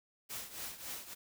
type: noise with tremolo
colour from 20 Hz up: white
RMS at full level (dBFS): -41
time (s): 0.29-1.15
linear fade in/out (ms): 20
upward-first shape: triangle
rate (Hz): 3.6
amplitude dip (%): 80
effects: none